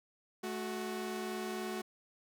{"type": "tone pair together", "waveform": "sawtooth", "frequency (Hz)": [216.8, 370], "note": ["A3", "F#4"], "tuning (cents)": [-25, 0], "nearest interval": "major sixth", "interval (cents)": 925, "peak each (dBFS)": [-37, -35], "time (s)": [0.43, 1.82], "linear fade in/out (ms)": 10, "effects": []}